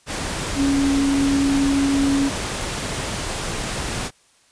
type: tone in noise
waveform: sine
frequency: 277.2 Hz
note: C#4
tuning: in tune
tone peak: -16 dBFS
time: 0.55-2.31 s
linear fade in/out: 50 ms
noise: pink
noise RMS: -26 dBFS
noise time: 0.06-4.11 s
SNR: +7 dB
effects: white hiss -57 dBFS RMS until 4.51 s + resampled to 22050 Hz